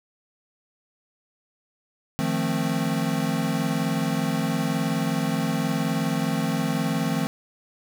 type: chord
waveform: square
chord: F dominant seventh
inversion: third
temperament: equal with one note detuned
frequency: 155.56 / 174.61 / 220 / 263.4 Hz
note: Eb3 / F3 / A3 / C4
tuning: 0 / 0 / 0 / +12 cents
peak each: -29 dBFS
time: 2.19-7.27 s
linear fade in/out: 0 ms
effects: none